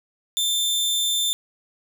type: tone with amplitude modulation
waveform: sawtooth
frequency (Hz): 3560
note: A7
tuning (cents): +20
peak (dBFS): -16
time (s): 0.37-1.33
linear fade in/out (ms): 0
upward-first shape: sine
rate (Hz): 291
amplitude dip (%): 25
effects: none